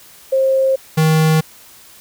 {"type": "tone pair in turn", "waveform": ["sine", "square"], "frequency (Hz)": [532, 157.79], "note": ["C5", "D#3"], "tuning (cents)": [29, 25], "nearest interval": "octave + major sixth", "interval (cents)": 2104, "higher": "first", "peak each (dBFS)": -11, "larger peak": "neither", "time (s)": [[0.32, 0.76], [0.97, 1.41]], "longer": "neither", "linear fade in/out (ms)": 10, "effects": ["white hiss -43 dBFS RMS until 2 s"]}